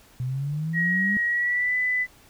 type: exponential sweep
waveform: sine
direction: up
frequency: 123.47 to 207.6 Hz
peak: -25 dBFS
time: 0.2-1.17 s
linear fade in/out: 0 ms
type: tone with pitch glide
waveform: sine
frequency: 1897 to 1998.2 Hz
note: A#6 to B6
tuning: +30 to +20 cents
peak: -21 dBFS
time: 0.73-2.07 s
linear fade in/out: 50 ms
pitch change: +90 cents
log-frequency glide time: 1.25-1.75 s
effects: pink hiss -54 dBFS RMS until 2.29 s